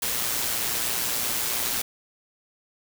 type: noise with amplitude modulation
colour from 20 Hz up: white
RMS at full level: -25 dBFS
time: 0.02-1.82 s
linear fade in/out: 5 ms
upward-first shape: sine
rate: 119 Hz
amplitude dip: 40%
effects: none